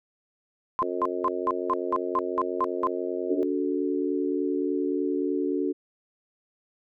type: tone bursts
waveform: sine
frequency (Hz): 1040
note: C6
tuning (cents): -11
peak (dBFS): -21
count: 10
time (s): 0.79-2.87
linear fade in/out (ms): 0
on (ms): 37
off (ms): 190
type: harmonic tone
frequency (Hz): 90.1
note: F#2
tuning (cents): -45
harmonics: 3 / 4 / 5 / 6 / 7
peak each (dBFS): -36 / -30 / -33 / -37 / -36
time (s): 0.82-3.43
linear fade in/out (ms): 0
type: chord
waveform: sine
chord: D major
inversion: none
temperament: equal with one note detuned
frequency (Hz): 286.6 / 370 / 440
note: D4 / F#4 / A4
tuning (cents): -42 / 0 / 0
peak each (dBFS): -27 / -28 / -31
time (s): 3.29-5.73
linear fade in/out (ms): 20
effects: none